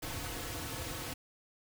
pink noise with comb filter, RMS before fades -40 dBFS, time 0.02-1.14 s, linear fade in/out 10 ms, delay 5 ms, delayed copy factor -0.85, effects none

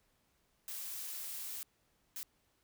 blue noise bursts at uneven times, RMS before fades -43 dBFS, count 2, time 0.68-1.63 / 2.16-2.23 s, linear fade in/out 0 ms, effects pink hiss -75 dBFS RMS until 2.63 s

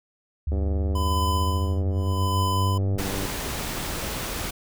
sine exponential sweep, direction up, 73.42 to 98.5 Hz, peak -22 dBFS, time 0.47-2.96 s, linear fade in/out 5 ms
click train, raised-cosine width 2 ms, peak -19 dBFS, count 267, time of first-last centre 0.52-3.254 s, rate 97.3 Hz
square tone with tremolo, 1008 Hz, B5, 35 cents sharp, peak -25 dBFS, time 0.95-2.78 s, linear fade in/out 5 ms, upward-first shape sine, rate 0.82 Hz, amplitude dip 100%
pink noise, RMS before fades -30 dBFS, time 2.98-4.51 s, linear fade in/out 10 ms
effects none

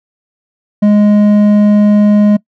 sine tone with hard clipping, 207.7 Hz, G#3, in tune, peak -6 dBFS, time 0.82-2.37 s, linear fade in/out 10 ms, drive 6 dB, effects noise-tail reverb RT60 0.1 s tail -22 dB re dry

